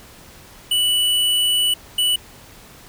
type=tone bursts at uneven times; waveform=square; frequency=2960 Hz; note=F#7; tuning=in tune; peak=-16 dBFS; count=2; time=0.71-1.74 / 1.98-2.16 s; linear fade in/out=5 ms; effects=pink hiss -44 dBFS RMS until 2.88 s